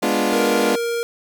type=chord; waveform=20% pulse; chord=G# diminished seventh; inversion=none; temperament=equal; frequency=207.7 / 246.9 / 293.7 / 349.2 Hz; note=G#3 / B3 / D4 / F4; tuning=0 / 0 / 0 / 0 cents; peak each=-18 dBFS; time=0.02-0.76 s; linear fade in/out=10 ms
type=tone; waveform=square; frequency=468.3 Hz; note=A#4; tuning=8 cents sharp; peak=-21 dBFS; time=0.33-1.03 s; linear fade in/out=0 ms
effects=none